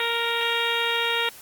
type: harmonic tone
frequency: 466.2 Hz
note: A#4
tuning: in tune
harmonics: 1 / 2 / 3 / 4 / 5 / 6 / 7 / 8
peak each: -30 / -30 / -30 / -30 / -30 / -30 / -30 / -30 dBFS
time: 0-1.29 s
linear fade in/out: 2 ms
effects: white hiss -45 dBFS RMS until 1.41 s + Opus 24 kbps